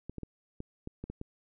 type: clicks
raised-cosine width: 3 ms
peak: -26 dBFS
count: 8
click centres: 0.096 / 0.183 / 0.233 / 0.604 / 0.874 / 1.04 / 1.1 / 1.214 s
effects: none